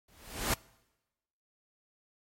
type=noise with exponential growth; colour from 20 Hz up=pink; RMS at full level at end=-26 dBFS; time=0.08-0.54 s; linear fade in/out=5 ms; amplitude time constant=100 ms; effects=noise-tail reverb RT60 1.0 s tail -24 dB re dry + MP3 64 kbps